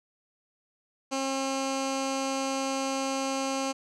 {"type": "tone with low-pass filter", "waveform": "15% pulse", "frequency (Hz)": 269, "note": "C4", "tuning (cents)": 48, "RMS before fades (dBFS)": -30, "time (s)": [1.11, 3.73], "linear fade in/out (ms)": 20, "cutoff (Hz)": 7000, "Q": 2.2, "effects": []}